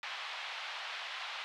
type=band-pass noise; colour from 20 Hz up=white; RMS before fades=-42 dBFS; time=0.03-1.44 s; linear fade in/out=0 ms; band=730 to 3600 Hz; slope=24 dB/octave; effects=none